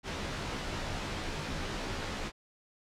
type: noise with comb filter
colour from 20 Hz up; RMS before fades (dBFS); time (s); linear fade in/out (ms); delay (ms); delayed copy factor
pink; -36; 0.03-2.32; 50; 17; -0.9
effects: low-pass 5000 Hz 12 dB/octave